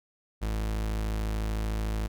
40% pulse tone, 53.6 Hz, A1, 45 cents flat, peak -27 dBFS, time 0.41-2.08 s, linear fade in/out 20 ms, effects none

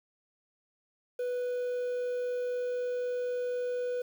triangle tone with quantisation, 493.9 Hz, B4, in tune, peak -28 dBFS, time 1.19-4.02 s, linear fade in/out 5 ms, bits 9, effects none

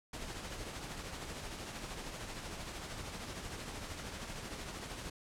pink noise with tremolo, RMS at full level -42 dBFS, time 0.13-5.1 s, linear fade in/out 5 ms, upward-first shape triangle, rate 13 Hz, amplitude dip 45%, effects low-pass 9000 Hz 12 dB/octave

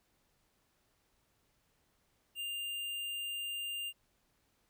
sine tone with hard clipping, 2800 Hz, F7, 4 cents sharp, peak -38 dBFS, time 2.35-3.93 s, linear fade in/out 50 ms, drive 16 dB, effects pink hiss -75 dBFS RMS until 4.69 s

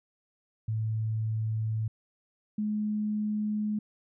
sine tone pair in turn, 110.1 / 211.4 Hz, A2 / G#3, +2 / +31 cents, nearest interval major seventh, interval 1129 cents, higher second, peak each -27 dBFS, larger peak neither, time 0.68-1.88 / 2.58-3.79 s, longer second, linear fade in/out 5 ms, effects none

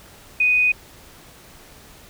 sine tone, 2489 Hz, D#7, in tune, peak -14 dBFS, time 0.4-0.72 s, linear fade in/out 5 ms, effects pink hiss -46 dBFS RMS until 2.09 s

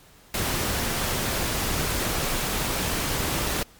pink noise, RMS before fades -26 dBFS, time 0.34-3.63 s, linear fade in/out 2 ms, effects pink hiss -53 dBFS RMS until 3.79 s + MP3 96 kbps

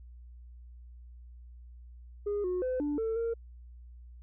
sine tone with pitch steps, 410.6 / 363.2 / 510 / 292.9 / 447.3 / 461.2 Hz, G#4 / F#4 / C5 / D4 / A4 / A#4, -20 / -32 / -44 / -5 / +28 / -19 cents, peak -27 dBFS, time 2.26-3.34 s, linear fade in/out 10 ms, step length 180 ms, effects tanh soft clip ceiling -27 dBFS + added 60 Hz sine -47 dBFS peak until 4.22 s

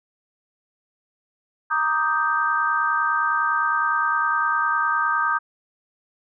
sine chord, Eb major seventh, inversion second, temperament equal, 932.3 / 1174.7 / 1244.5 / 1568 Hz, Bb5 / D6 / Eb6 / G6, 0 / 0 / 0 / 0 cents, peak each -27 / -28 / -22 / -23 dBFS, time 1.7-5.39 s, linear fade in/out 20 ms, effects none

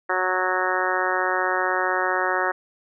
harmonic tone, 184.4 Hz, F#3, 6 cents flat, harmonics 2 / 3 / 4 / 5 / 6 / 7 / 8 / 9 / 10, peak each -29 / -29 / -29 / -29 / -29 / -29 / -29 / -29 / -29 dBFS, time 0.09-2.52 s, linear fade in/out 10 ms, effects none

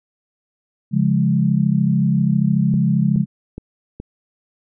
sine chord, Db major, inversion none, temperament equal with one note detuned, 140.2 / 174.61 / 207.7 Hz, Db3 / F3 / Ab3, +20 / 0 / 0 cents, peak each -18 dBFS, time 0.91-3.26 s, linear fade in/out 50 ms
click train, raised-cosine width 3 ms, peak -17 dBFS, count 4, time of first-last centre 2.74-4.001 s, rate 2.38 Hz
effects none

